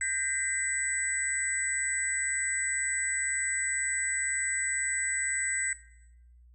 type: tone cluster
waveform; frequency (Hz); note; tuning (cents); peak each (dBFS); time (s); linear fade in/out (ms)
sine; 1579 / 1878 / 2020 / 7960; G6 / A#6 / B6 / B8; +12 / +12 / +39 / +13; -36 / -38 / -33 / -31; 0.01-5.73; 2
effects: noise-tail reverb RT60 0.9 s tail -19 dB re dry + added 60 Hz sine -53 dBFS peak until 6.54 s